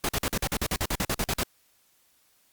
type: noise bursts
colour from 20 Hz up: pink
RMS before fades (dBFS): -27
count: 15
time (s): 0.04-1.432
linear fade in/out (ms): 0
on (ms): 48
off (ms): 48
effects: white hiss -65 dBFS RMS until 2.52 s + Opus 48 kbps